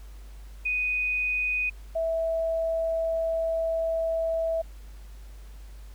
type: tone pair in turn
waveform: sine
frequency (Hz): 2489 / 655.1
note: D#7 / E5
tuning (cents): 0 / -11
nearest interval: octave + major seventh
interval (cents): 2311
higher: first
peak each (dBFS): -24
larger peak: neither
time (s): 0.65-1.7 / 1.95-4.62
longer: second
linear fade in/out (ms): 10
effects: added 50 Hz sine -41 dBFS peak until 5.94 s + pink hiss -57 dBFS RMS until 5.94 s